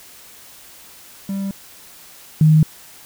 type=tone pair in turn; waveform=triangle / sine; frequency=196 / 155.57 Hz; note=G3 / D#3; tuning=0 / 0 cents; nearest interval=major third; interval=400 cents; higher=first; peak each=-19 / -8 dBFS; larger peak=second; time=1.29-1.51 / 2.41-2.63 s; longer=neither; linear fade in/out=2 ms; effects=white hiss -43 dBFS RMS until 3.05 s